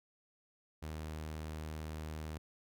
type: tone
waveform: sawtooth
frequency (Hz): 77.78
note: D#2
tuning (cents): 0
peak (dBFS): -37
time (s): 0.82-2.38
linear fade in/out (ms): 10
effects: none